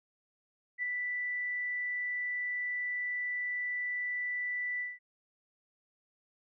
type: tone with ADSR envelope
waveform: sine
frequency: 1975.5 Hz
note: B6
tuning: in tune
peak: -29 dBFS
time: 0.78-4.99 s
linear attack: 49 ms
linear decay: 5 ms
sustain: -3 dB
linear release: 190 ms
effects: none